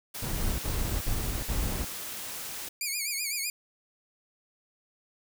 white noise, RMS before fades -38 dBFS, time 0.14-2.69 s, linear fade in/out 10 ms
brown noise bursts, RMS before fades -30 dBFS, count 4, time 0.22-1.85 s, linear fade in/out 10 ms, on 370 ms, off 50 ms
10% pulse tone with vibrato, 2312 Hz, D7, 28 cents flat, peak -21 dBFS, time 2.81-3.5 s, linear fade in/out 2 ms, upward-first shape sine, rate 7.9 Hz, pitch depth 110 cents each way
effects none

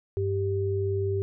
sine tone pair together, 98 / 392 Hz, G2 / G4, 0 / 0 cents, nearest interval 2 octaves, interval 2400 cents, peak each -27 dBFS, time 0.17-1.22 s, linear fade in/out 0 ms, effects none

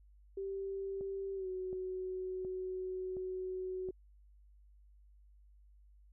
sine tone with pitch glide, 390 to 371.5 Hz, G4 to F#4, -9 to +7 cents, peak -37 dBFS, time 0.37-3.91 s, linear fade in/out 5 ms, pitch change -84 cents, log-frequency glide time 1.35-1.48 s
click train, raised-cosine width 2 ms, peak -36 dBFS, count 5, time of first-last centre 1.01-3.888 s, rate 1.39 Hz
effects added 50 Hz sine -59 dBFS peak until 6.12 s

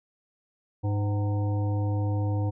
harmonic tone with a mistuned harmonic, 102.2 Hz, G#2, 27 cents flat, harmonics 1 / 3 / 5 / 7 / 9, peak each -24 / -34 / -38 / -41 / -43 dBFS, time 0.83-2.51 s, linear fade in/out 20 ms, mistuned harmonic 7, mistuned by +87 cents, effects none

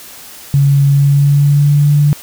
sine tone with pitch glide, 140 to 146.2 Hz, C#3 to D3, +18 to -7 cents, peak -6 dBFS, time 0.54-2.13 s, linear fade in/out 0 ms, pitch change +75 cents, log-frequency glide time 0.86-1.93 s, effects white hiss -34 dBFS RMS until 2.22 s

